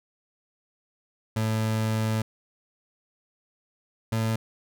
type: tone pair in turn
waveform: 30% pulse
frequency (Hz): 110 / 111.79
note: A2 / A2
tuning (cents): 0 / +28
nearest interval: unison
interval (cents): 28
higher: second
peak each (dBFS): -21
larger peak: neither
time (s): 1.36-2.22 / 4.12-4.36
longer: first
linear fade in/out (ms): 5
effects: none